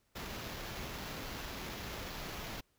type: noise with sample-and-hold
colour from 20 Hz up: pink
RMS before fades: -43 dBFS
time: 0.15-2.61 s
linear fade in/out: 10 ms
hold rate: 8820 Hz
effects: pink hiss -75 dBFS RMS until 2.78 s